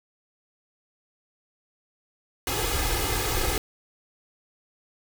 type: noise with comb filter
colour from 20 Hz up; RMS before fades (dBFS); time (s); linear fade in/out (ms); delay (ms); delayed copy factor
pink; -26; 2.47-3.58; 2; 2.4; +0.8
effects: none